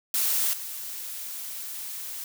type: noise with level steps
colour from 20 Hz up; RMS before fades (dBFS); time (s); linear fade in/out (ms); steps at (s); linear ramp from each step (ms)
blue; -25 / -36; 0.14-2.24; 2; 0.53; 5
effects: none